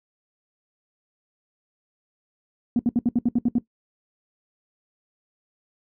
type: tone bursts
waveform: sine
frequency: 239.1 Hz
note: A#3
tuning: 44 cents sharp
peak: -15 dBFS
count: 9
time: 2.76-3.584 s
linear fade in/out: 2 ms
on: 32 ms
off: 67 ms
effects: noise-tail reverb RT60 0.1 s tail -17 dB re dry + tanh soft clip ceiling -13 dBFS